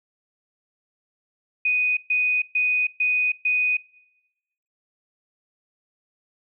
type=tone bursts; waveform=sine; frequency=2489 Hz; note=D#7; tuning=in tune; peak=-18 dBFS; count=5; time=1.65-3.77 s; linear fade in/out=5 ms; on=320 ms; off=130 ms; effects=noise-tail reverb RT60 1.0 s tail -22 dB re dry